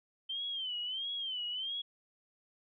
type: tone with vibrato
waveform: sine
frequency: 3109 Hz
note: G7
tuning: 15 cents flat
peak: -35 dBFS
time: 0.29-1.82 s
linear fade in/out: 10 ms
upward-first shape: sine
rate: 1.5 Hz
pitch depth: 120 cents each way
effects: none